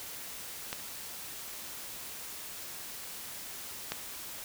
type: clicks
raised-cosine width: 0.2 ms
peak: -17 / -15 dBFS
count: 2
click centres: 0.729 / 3.92 s
effects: white hiss -43 dBFS RMS until 4.44 s